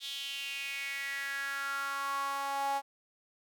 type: tone with high-pass filter sweep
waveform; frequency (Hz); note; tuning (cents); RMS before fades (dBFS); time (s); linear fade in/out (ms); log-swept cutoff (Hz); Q
sawtooth; 277.2; C#4; 0; -36; 0-2.82; 50; 3500 to 780; 5.7
effects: none